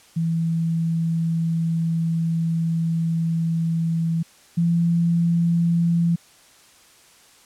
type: tone pair in turn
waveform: sine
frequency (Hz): 164.81 / 169.44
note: E3 / E3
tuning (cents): 0 / +48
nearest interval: unison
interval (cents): 48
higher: second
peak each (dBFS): -19 / -16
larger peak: second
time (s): 0.16-4.23 / 4.57-6.16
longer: first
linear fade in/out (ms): 10
effects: white hiss -52 dBFS RMS until 7.45 s + low-pass 10000 Hz 12 dB/octave